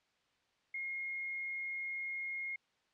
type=tone; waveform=sine; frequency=2146 Hz; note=C7; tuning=43 cents sharp; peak=-37 dBFS; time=0.74-2.56 s; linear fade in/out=5 ms; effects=white hiss -75 dBFS RMS until 2.93 s + low-pass 4000 Hz 12 dB/octave